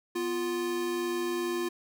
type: tone pair together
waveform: square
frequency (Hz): 246.9 / 349.2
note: B3 / F4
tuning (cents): 0 / 0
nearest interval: tritone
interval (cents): 600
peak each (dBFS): -39 / -30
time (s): 0.15-1.69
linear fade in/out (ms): 10
effects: none